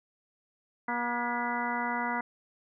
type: harmonic tone with a mistuned harmonic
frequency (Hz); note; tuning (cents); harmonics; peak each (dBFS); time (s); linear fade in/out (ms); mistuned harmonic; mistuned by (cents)
240; B3; -49; 1 / 2 / 3 / 4 / 5 / 6 / 7 / 8; -36 / -43 / -37 / -33 / -40 / -37 / -42 / -37; 0.88-2.21; 5; 8; +61
effects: none